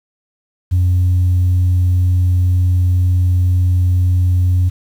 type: tone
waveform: sine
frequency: 90.2 Hz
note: F#2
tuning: 44 cents flat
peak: -8 dBFS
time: 0.71-4.7 s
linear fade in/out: 20 ms
effects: tanh soft clip ceiling -8 dBFS + 7-bit